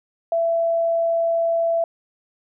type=tone; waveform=sine; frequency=668 Hz; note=E5; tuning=23 cents sharp; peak=-17 dBFS; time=0.32-1.84 s; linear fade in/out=2 ms; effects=none